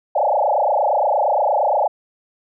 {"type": "tone with frequency modulation", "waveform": "sine", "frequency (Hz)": 713, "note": "F5", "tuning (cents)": 36, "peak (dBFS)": -14, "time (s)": [0.15, 1.88], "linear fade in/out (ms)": 10, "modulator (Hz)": 28.6, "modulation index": 5.6, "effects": []}